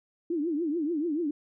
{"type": "tone with vibrato", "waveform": "sine", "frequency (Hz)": 317.3, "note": "D#4", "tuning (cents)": 34, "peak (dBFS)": -26, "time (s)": [0.3, 1.31], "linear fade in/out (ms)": 5, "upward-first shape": "triangle", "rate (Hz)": 6.9, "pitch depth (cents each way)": 220, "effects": []}